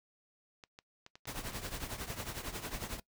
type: clicks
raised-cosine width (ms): 0.2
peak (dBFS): -33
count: 7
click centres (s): 0.638 / 0.789 / 1.064 / 1.155 / 1.255 / 1.359 / 1.522
type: noise with tremolo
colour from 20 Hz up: pink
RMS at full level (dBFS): -38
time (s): 1.27-3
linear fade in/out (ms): 5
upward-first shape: triangle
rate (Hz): 11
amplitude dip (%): 80
effects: noise-tail reverb RT60 0.1 s tail -21 dB re dry